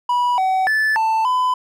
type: tone with pitch steps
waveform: triangle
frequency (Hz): 977 / 756 / 1745 / 887 / 1007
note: B5 / F#5 / A6 / A5 / B5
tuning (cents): -19 / +37 / -15 / +14 / +33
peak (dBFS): -13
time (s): 0.09-1.54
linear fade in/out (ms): 5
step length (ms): 290
effects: none